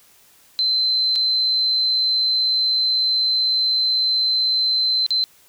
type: tone with dropouts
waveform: sine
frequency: 4079 Hz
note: C8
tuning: 45 cents flat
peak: -16 dBFS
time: 0.59-5.24 s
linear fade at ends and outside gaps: 0 ms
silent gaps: 1.155-1.159 / 5.064-5.106 s
effects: white hiss -53 dBFS RMS until 5.48 s